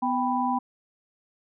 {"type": "tone cluster", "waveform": "sine", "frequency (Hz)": [249.4, 788, 989], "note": ["B3", "G5", "B5"], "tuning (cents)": [17, 9, 2], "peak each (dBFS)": -27, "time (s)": [0.02, 0.59], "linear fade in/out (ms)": 10, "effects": []}